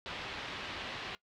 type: low-pass noise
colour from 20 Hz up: white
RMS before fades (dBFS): -42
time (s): 0.06-1.15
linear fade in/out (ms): 0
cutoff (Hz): 3600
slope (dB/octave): 24
effects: noise-tail reverb RT60 0.1 s tail -19 dB re dry